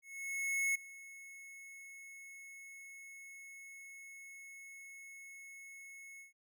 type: tone with ADSR envelope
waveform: square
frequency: 2189 Hz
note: C#7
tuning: 22 cents flat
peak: -31 dBFS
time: 0.02-6.33 s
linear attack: 730 ms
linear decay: 8 ms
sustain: -20 dB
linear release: 130 ms
effects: none